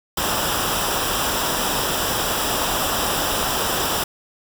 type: noise with comb filter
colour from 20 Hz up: pink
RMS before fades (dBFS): -22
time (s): 0.17-4.04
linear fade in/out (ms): 5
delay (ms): 0.46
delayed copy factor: -0.65
effects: none